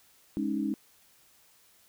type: chord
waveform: sine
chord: Ab suspended fourth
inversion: none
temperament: just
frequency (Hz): 207.7 / 276.9 / 311.5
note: Ab3 / Db4 / Eb4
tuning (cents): 0 / -2 / +2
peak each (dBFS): -32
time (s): 0.37-0.74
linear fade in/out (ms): 0
effects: white hiss -62 dBFS RMS until 1.88 s